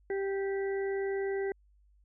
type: harmonic tone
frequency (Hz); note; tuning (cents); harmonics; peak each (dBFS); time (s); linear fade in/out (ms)
392; G4; 0; 1 / 2 / 4 / 5; -30 / -44 / -46 / -44; 0.1-1.52; 2
effects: added 50 Hz sine -61 dBFS peak until 2.04 s